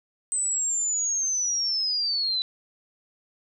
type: linear sweep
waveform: sine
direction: down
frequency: 8160 to 3951 Hz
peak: -23 dBFS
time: 0.32-2.42 s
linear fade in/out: 0 ms
effects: none